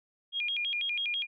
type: tone with vibrato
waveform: sine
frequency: 2810 Hz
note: F7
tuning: 10 cents sharp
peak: -29 dBFS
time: 0.32-1.27 s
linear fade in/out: 50 ms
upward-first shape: square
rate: 6.1 Hz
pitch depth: 260 cents each way
effects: none